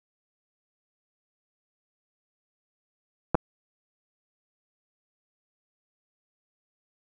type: clicks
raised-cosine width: 1 ms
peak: -7 dBFS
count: 2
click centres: 3.346 / 3.352 s
effects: none